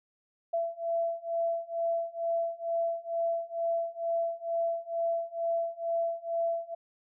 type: beating tone pair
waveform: sine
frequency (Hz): 670 / 672.2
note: E5 / E5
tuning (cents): +28 / +34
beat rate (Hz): 2.2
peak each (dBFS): -32 / -31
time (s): 0.53-6.75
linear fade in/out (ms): 10
effects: none